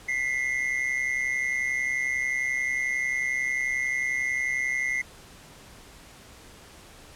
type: tone pair together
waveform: triangle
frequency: 1990.8 / 2122 Hz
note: B6 / C7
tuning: +13 / +24 cents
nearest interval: minor second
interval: 111 cents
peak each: -26 dBFS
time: 0.08-5.02 s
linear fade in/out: 10 ms
effects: pink hiss -49 dBFS RMS until 7.15 s + low-pass 11000 Hz 12 dB/octave